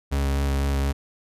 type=tone with vibrato; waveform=40% pulse; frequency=69.3 Hz; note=C#2; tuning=in tune; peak=-20 dBFS; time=0.11-0.93 s; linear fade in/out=20 ms; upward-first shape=sine; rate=4 Hz; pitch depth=14 cents each way; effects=resampled to 32000 Hz